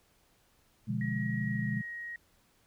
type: chord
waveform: sine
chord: B diminished seventh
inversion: none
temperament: equal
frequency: 123.47 / 146.83 / 174.61 / 207.7 Hz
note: B2 / D3 / F3 / Ab3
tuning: 0 / 0 / 0 / 0 cents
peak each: -34 / -38 / -39 / -34 dBFS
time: 0.87-1.82 s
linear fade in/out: 20 ms
type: tone with pitch glide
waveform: sine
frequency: 1900 to 1886.9 Hz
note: A#6 to A#6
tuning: +33 to +21 cents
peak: -38 dBFS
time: 1.01-2.16 s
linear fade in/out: 2 ms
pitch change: -12 cents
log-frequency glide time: 1.48-1.72 s
effects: pink hiss -68 dBFS RMS until 2.66 s